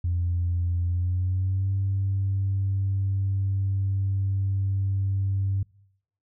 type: tone with pitch glide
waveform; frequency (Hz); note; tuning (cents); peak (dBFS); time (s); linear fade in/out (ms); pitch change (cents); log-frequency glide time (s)
sine; 87.31 to 97.44; F2 to G2; 0 to -10; -21; 0.04-5.63; 5; +190; 0.86-1.72
effects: noise-tail reverb RT60 0.8 s tail -26 dB re dry + tanh soft clip ceiling -18 dBFS